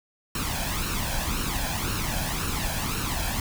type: noise with flanger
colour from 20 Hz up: pink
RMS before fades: -28 dBFS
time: 0.35-3.4 s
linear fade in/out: 2 ms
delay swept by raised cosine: 0.72 to 1.25 ms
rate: 1.9 Hz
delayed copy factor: +0.65
effects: none